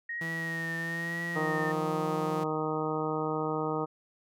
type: tone with vibrato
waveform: sine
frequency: 1864.7 Hz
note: A#6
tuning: in tune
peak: -33 dBFS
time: 0.09-1.72 s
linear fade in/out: 5 ms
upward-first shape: triangle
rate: 1.1 Hz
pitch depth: 57 cents each way
type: tone with pitch glide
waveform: sawtooth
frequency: 164.81 to 176.64 Hz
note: E3 to F3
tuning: 0 to +20 cents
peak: -32 dBFS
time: 0.21-2.44 s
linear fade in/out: 5 ms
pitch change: +120 cents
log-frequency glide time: 0.66-2.12 s
type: harmonic tone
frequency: 155.56 Hz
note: D#3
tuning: in tune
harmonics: 1 / 2 / 3 / 4 / 5 / 6 / 7 / 8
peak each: -37 / -35 / -33 / -40 / -38 / -39 / -42 / -37 dBFS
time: 1.35-3.86 s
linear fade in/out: 20 ms
effects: none